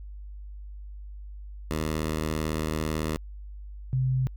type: tone pair in turn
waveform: 10% pulse / sine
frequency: 78 / 129.79 Hz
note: D#2 / C3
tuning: +5 / -14 cents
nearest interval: major sixth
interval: 881 cents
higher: second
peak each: -19 / -22 dBFS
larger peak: first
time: 1.71-3.17 / 3.93-4.27 s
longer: first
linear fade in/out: 0 ms
effects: added 50 Hz sine -38 dBFS peak until 4.36 s